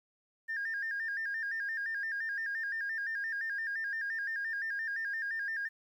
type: tone with vibrato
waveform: sine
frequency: 1712 Hz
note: A6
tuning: 48 cents flat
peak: -32 dBFS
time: 0.48-5.69 s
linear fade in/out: 20 ms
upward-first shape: square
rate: 5.8 Hz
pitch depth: 87 cents each way
effects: tanh soft clip ceiling -29 dBFS + 11-bit